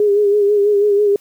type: tone with vibrato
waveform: sine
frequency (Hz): 409.9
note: G#4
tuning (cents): -23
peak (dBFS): -10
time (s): 0-1.16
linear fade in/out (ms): 2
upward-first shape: sine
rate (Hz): 6.1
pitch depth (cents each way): 43
effects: white hiss -52 dBFS RMS until 1.2 s